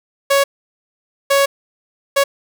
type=tone bursts at uneven times; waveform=sawtooth; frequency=556 Hz; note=C#5; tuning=5 cents sharp; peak=-7 dBFS; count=3; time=0.3-0.44 / 1.3-1.46 / 2.16-2.24 s; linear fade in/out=10 ms; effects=none